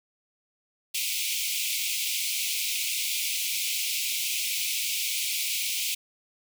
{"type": "high-pass noise", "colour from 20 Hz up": "pink", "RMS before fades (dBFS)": -29, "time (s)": [0.94, 5.95], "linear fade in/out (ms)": 10, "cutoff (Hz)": 2200, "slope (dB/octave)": 96, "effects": []}